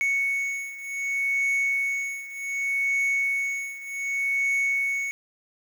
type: beating tone pair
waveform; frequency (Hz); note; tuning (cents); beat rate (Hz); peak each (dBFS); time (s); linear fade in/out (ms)
triangle; 2217 / 2217.66; C#7 / C#7; 0 / 0; 0.66; -24 / -27; 0.01-5.11; 0
effects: 8-bit